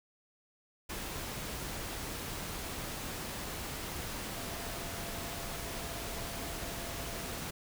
sine tone in noise, 681 Hz, F5, 44 cents flat, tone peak -49 dBFS, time 4.35-7.38 s, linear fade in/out 10 ms, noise pink, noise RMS -40 dBFS, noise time 0.89-7.51 s, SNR -12 dB, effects none

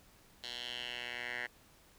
10% pulse tone with band-pass filter sweep, 121.7 Hz, B2, 25 cents flat, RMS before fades -42 dBFS, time 0.43-1.47 s, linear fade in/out 10 ms, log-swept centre 3800 to 1900 Hz, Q 3.7, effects pink hiss -63 dBFS RMS until 1.98 s

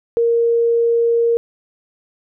sine tone, 466.2 Hz, A#4, in tune, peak -12 dBFS, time 0.17-1.37 s, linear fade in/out 0 ms, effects none

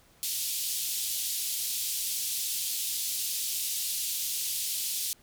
white band-pass noise, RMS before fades -32 dBFS, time 0.23-5.13 s, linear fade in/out 0 ms, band 3100 to 15000 Hz, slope 24 dB/octave, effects pink hiss -61 dBFS RMS until 5.22 s

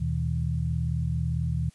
sine tone cluster, 77.4 / 121.9 / 159.9 Hz, D#2 / B2 / D#3, -9 / -22 / +48 cents, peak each -29 dBFS, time 0-1.7 s, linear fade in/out 10 ms, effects white hiss -61 dBFS RMS until 1.74 s + resampled to 24000 Hz

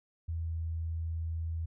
sine tone with pitch glide, 82.41 to 81.89 Hz, E2 to E2, 0 to -11 cents, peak -32 dBFS, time 0.28-1.66 s, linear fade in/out 10 ms, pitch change -11 cents, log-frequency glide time 0.4-0.49 s, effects none

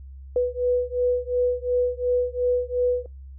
sine beating tone pair, 492.7 / 495.5 Hz, B4 / B4, -4 / +6 cents, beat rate 2.8 Hz, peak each -23 dBFS, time 0.36-3.06 s, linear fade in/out 2 ms, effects noise-tail reverb RT60 0.2 s tail -21 dB re dry + added 67 Hz sine -38 dBFS peak until 3.38 s

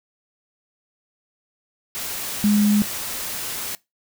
sine tone in noise, 207.7 Hz, G#3, in tune, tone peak -14 dBFS, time 2.44-2.82 s, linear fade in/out 0 ms, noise white, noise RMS -29 dBFS, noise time 1.95-3.75 s, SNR +12 dB, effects noise-tail reverb RT60 0.2 s tail -21 dB re dry

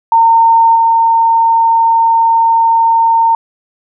sine tone with level steps, 913 Hz, A#5, 36 cents flat, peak -4 / -6 dBFS, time 0.12-3.35 s, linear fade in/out 2 ms, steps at 0.75 s, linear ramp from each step 10 ms, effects none

